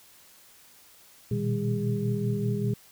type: tone cluster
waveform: sine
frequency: 119 / 124.1 / 156.3 / 200.6 / 408 Hz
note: A#2 / B2 / D#3 / G3 / G#4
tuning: +36 / +9 / +8 / +40 / -31 cents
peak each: -29 / -33 / -34 / -30 / -33 dBFS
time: 1.31-2.74 s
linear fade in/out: 5 ms
effects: white hiss -55 dBFS RMS until 2.91 s